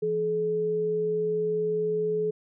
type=tone pair together; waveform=sine; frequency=168.8 / 427.7 Hz; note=E3 / A4; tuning=+41 / -49 cents; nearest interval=octave + major third; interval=1610 cents; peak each=-35 / -24 dBFS; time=0.02-2.31 s; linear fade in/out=10 ms; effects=none